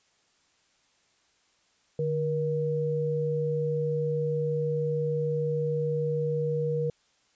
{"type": "tone pair together", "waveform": "sine", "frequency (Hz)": [150, 476.5], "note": ["D3", "A#4"], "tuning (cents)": [37, 38], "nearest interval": "octave + minor sixth", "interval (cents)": 2001, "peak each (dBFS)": [-29, -27], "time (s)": [1.99, 6.9], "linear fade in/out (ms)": 2, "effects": ["white hiss -67 dBFS RMS until 7.35 s", "resampled to 16000 Hz"]}